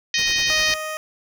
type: harmonic tone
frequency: 622.3 Hz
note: D#5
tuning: in tune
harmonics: 3 / 4 / 5 / 6 / 7 / 8 / 9 / 10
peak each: -24 / -25 / -26 / -27 / -27 / -28 / -29 / -29 dBFS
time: 0.14-0.74 s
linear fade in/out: 2 ms
type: noise with tremolo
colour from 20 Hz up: pink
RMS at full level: -33 dBFS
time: 0.17-0.77 s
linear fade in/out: 20 ms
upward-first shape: triangle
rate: 9.9 Hz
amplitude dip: 80%
type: tone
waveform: 15% pulse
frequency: 622.3 Hz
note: D#5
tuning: in tune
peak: -20 dBFS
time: 0.5-0.97 s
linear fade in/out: 0 ms
effects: none